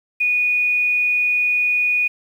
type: tone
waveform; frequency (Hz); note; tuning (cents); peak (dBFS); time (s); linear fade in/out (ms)
sine; 2465; D#7; -17; -15; 0.2-2.08; 10
effects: 8-bit